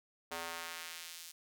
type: tone with high-pass filter sweep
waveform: square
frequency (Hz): 83.7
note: E2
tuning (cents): +27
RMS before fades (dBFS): -45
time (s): 0.31-1.32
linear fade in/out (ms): 10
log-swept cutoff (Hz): 610 to 5100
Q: 0.74
effects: none